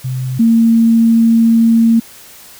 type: tone pair in turn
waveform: sine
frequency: 129 / 228.4 Hz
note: C3 / A#3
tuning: -24 / -35 cents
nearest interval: minor seventh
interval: 989 cents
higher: second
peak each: -16 / -6 dBFS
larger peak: second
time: 0.04-0.39 / 0.39-2 s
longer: second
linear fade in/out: 10 ms
effects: white hiss -38 dBFS RMS until 2.59 s